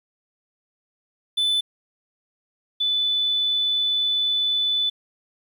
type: tone pair in turn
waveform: triangle / sine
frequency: 3505 / 3492 Hz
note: A7 / A7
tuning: -7 / -14 cents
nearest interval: unison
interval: 7 cents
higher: first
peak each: -17 / -19 dBFS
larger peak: first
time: 1.37-1.61 / 2.8-4.9 s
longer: second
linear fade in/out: 10 ms
effects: 9-bit